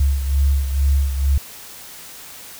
sine beating tone pair, 68.9 / 71.1 Hz, C#2 / C#2, -10 / +45 cents, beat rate 2.2 Hz, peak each -15 / -22 dBFS, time 0-1.38 s, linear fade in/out 5 ms, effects white hiss -38 dBFS RMS until 2.59 s

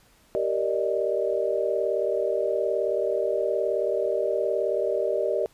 sine chord, Eb major seventh, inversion first, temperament just, 388.9 / 466.7 / 583.4 / 622.3 Hz, G4 / Bb4 / D5 / Eb5, -14 / +2 / -12 / 0 cents, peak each -28 dBFS, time 0.35-5.46 s, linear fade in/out 0 ms, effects pink hiss -59 dBFS RMS until 5.53 s + resampled to 32000 Hz

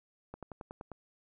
slowing click train, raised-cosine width 1 ms, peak -29 dBFS, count 7, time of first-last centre 0.34-0.917 s, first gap 87 ms, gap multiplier 1.04, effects none

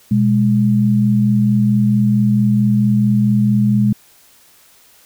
sine tone pair together, 122.6 / 207.1 Hz, B2 / G#3, -12 / -5 cents, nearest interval major sixth, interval 907 cents, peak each -15 / -12 dBFS, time 0.11-3.93 s, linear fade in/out 5 ms, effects white hiss -49 dBFS RMS until 5.05 s

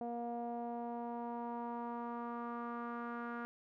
sawtooth tone with low-pass filter sweep, 236.8 Hz, A#3, 27 cents sharp, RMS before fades -42 dBFS, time 0.01-3.45 s, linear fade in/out 0 ms, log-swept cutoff 680 to 1400 Hz, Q 4.2, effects none

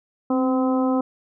harmonic tone with a mistuned harmonic, 256.8 Hz, C4, 32 cents flat, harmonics 1 / 2 / 3 / 4 / 5, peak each -19 / -25 / -29 / -31 / -33 dBFS, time 0.3-1.01 s, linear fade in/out 5 ms, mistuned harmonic 1, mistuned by +38 cents, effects none

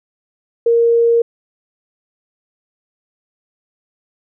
sine tone, 466.2 Hz, A#4, in tune, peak -9 dBFS, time 0.66-1.22 s, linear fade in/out 5 ms, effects none

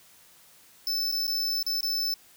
square tone with dropouts, 5274 Hz, E8, in tune, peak -26 dBFS, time 0.87-2.14 s, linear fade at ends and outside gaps 1 ms, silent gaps 1.115-1.124 / 1.269-1.278 / 1.628-1.665 / 1.808-1.83 s, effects white hiss -56 dBFS RMS until 2.36 s

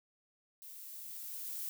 violet noise with level ramp, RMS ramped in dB -51 to -40 dBFS, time 0.62-1.69 s, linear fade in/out 0 ms, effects none

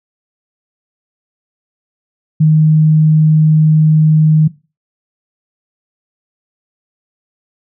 sine tone, 155.56 Hz, D#3, in tune, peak -5 dBFS, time 2.4-4.48 s, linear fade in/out 10 ms, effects noise-tail reverb RT60 0.3 s tail -19 dB re dry

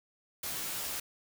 white noise with comb filter, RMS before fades -37 dBFS, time 0.43-1 s, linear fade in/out 5 ms, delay 15 ms, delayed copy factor -0.6, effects none

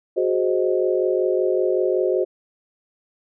sine chord, Ab dominant seventh, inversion third, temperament equal, 370 / 415.3 / 523.3 / 622.3 Hz, Gb4 / Ab4 / C5 / Eb5, 0 / 0 / 0 / 0 cents, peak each -20 / -25 / -23 / -26 dBFS, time 0.16-2.25 s, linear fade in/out 20 ms, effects none

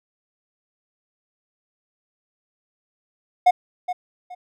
triangle tone with echo, 724 Hz, F#5, 38 cents flat, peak -8 dBFS, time 3.46-3.51 s, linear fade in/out 10 ms, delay 420 ms, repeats 2, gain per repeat -12 dB, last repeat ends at 4.35 s, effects none

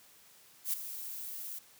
violet noise with ADSR envelope, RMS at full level -30 dBFS, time 0.64-1.59 s, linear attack 93 ms, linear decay 8 ms, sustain -12 dB, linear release 8 ms, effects white hiss -60 dBFS RMS until 1.79 s + high-pass 80 Hz 12 dB/octave

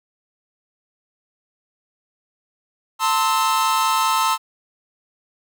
45% pulse tone cluster, 895 / 1045 / 1300 Hz, A5 / C6 / E6, +29 / -2 / -24 cents, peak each -21 dBFS, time 2.99-4.38 s, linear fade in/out 50 ms, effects none

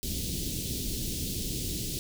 pink band-stop noise, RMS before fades -33 dBFS, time 0.03-1.99 s, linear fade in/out 0 ms, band 370 to 3400 Hz, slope 24 dB/octave, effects none

